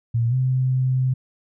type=tone with pitch glide; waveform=sine; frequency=116.54 to 129.31 Hz; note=A#2 to C3; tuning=0 to -20 cents; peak=-17 dBFS; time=0.14-1.14 s; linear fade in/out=10 ms; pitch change=+180 cents; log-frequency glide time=0.29-0.34 s; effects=none